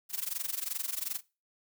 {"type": "noise with amplitude modulation", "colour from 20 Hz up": "blue", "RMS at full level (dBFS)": -32, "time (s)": [0.09, 1.21], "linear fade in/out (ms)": 50, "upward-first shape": "sine", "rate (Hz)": 22.7, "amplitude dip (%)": 90, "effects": ["noise-tail reverb RT60 0.3 s tail -21 dB re dry"]}